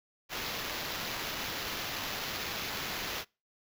violet noise with sample-and-hold, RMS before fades -37 dBFS, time 0.29-3.25 s, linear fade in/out 50 ms, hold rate 8820 Hz, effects noise-tail reverb RT60 0.3 s tail -26 dB re dry

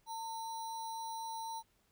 sine tone with sample-and-hold, 902 Hz, A5, 43 cents sharp, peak -39 dBFS, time 0.06-1.63 s, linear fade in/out 50 ms, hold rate 4900 Hz, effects pink hiss -74 dBFS RMS until 1.91 s

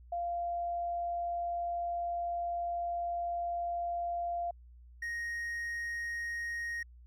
sine / triangle tone pair in turn, 693 / 1870.5 Hz, F5 / A#6, -14 / +5 cents, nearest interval octave + perfect fourth, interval 1719 cents, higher second, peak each -32 / -33 dBFS, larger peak first, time 0.12-4.51 / 5.02-6.83 s, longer first, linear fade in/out 5 ms, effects added 60 Hz sine -52 dBFS peak until 7.06 s

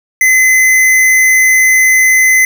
square tone, 2039 Hz, C7, 45 cents flat, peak -6 dBFS, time 0.21-2.45 s, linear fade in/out 2 ms, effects none

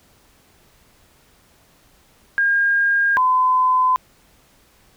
sine tone pair in turn, 1616 / 1018 Hz, G#6 / C6, -48 / -48 cents, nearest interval minor sixth, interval 800 cents, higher first, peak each -14 / -13 dBFS, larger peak second, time 2.38-3.17 / 3.17-3.96 s, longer neither, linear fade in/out 0 ms, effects pink hiss -55 dBFS RMS until 4.96 s

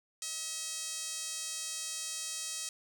5% pulse tone with band-pass filter, 640 Hz, D#5, 49 cents sharp, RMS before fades -39 dBFS, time 0.22-2.69 s, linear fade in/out 2 ms, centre 9400 Hz, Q 0.84, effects none

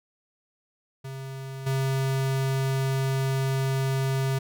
square tone with level steps, 134.1 Hz, C3, 43 cents sharp, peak -35 / -24 dBFS, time 1.04-4.39 s, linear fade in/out 10 ms, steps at 1.66 s, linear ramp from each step 10 ms, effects none

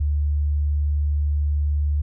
sine tone, 73.42 Hz, D2, in tune, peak -18 dBFS, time 0-2.02 s, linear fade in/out 10 ms, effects none

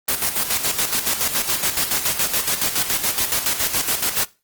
white noise with tremolo, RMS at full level -19 dBFS, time 0.08-4.25 s, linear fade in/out 5 ms, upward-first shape square, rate 7.1 Hz, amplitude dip 60%, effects noise-tail reverb RT60 0.3 s tail -21 dB re dry + Opus 24 kbps

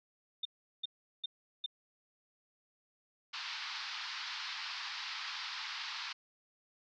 sine tone bursts, 3621 Hz, A7, 49 cents sharp, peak -34 dBFS, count 4, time 0.43-1.662 s, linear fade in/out 5 ms, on 23 ms, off 380 ms
white band-pass noise, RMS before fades -42 dBFS, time 3.33-6.13 s, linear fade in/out 10 ms, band 890 to 5000 Hz, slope 48 dB/octave
effects none

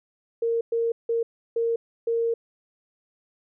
sine tone bursts at uneven times, 462.1 Hz, A#4, 15 cents flat, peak -21 dBFS, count 5, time 0.42-0.61 / 0.72-0.92 / 1.09-1.23 / 1.56-1.76 / 2.07-2.34 s, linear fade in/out 5 ms, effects none

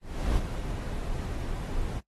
brown noise with ADSR envelope, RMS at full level -25 dBFS, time 0.01-2.01 s, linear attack 360 ms, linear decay 27 ms, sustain -7 dB, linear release 31 ms, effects noise-tail reverb RT60 0.1 s tail -19 dB re dry + AAC 32 kbps

